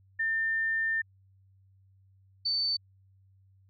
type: tone pair in turn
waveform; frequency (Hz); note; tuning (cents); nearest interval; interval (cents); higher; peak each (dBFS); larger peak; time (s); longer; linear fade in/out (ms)
sine; 1800 / 4536; A6 / C#8; +39 / +39; octave + major third; 1600; second; -26; neither; 0.19-1.02 / 2.45-2.77; first; 10
effects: added 96 Hz sine -59 dBFS peak until 3.69 s